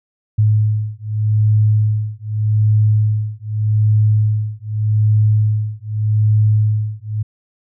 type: beating tone pair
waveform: sine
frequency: 106.6 / 107.43 Hz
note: G#2 / A2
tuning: +46 / -41 cents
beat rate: 0.83 Hz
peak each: -15 dBFS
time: 0.38-7.23 s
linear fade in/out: 10 ms
effects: none